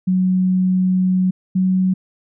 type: tone pair in turn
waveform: sine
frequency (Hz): 185 / 186.39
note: F#3 / F#3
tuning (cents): 0 / +13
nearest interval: unison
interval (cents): 13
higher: second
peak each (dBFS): -13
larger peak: neither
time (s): 0.07-1.31 / 1.55-1.94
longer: first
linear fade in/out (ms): 10
effects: none